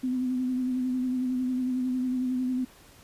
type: tone with vibrato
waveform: sine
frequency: 254.1 Hz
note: B3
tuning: 49 cents sharp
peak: -25 dBFS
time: 0.03-2.65 s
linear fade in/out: 10 ms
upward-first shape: sine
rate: 11 Hz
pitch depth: 30 cents each way
effects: pink hiss -54 dBFS RMS until 3.03 s + resampled to 32000 Hz